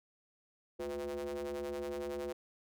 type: ring-modulated tone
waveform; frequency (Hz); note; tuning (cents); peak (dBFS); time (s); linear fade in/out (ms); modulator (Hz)
square; 72.4; D2; -24; -35; 0.79-2.33; 10; 429
effects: none